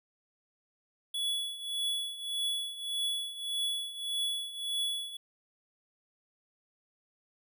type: tone with tremolo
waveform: square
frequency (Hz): 3395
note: G#7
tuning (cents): +37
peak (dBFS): -29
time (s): 1.14-5.17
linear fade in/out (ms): 5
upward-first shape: triangle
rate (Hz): 1.7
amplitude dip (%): 80
effects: none